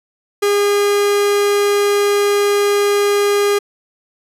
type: tone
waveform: 45% pulse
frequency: 407.4 Hz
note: G#4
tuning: 33 cents flat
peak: -12 dBFS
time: 0.42-3.59 s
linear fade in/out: 10 ms
effects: resampled to 32000 Hz